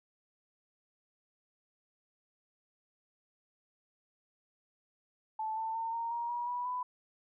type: tone with pitch steps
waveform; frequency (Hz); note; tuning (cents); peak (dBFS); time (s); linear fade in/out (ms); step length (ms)
sine; 875 / 891.3 / 908 / 924.9 / 942.1 / 959.7 / 977.6 / 995.9; A5 / A5 / A#5 / A#5 / A#5 / B5 / B5 / B5; -10 / +22 / -46 / -14 / +18 / -50 / -18 / +14; -33; 5.39-6.83; 5; 180
effects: none